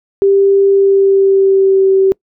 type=tone with pitch glide; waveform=sine; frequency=394.4 to 384.9 Hz; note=G4 to G4; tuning=+11 to -32 cents; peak=-6 dBFS; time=0.22-2.12 s; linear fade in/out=0 ms; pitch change=-43 cents; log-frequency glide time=0.69-1.89 s; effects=noise-tail reverb RT60 0.1 s tail -25 dB re dry